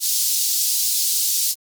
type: high-pass noise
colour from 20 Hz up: pink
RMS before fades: -20 dBFS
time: 0-1.55 s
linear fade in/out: 50 ms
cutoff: 4500 Hz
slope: 24 dB/octave
effects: Opus 48 kbps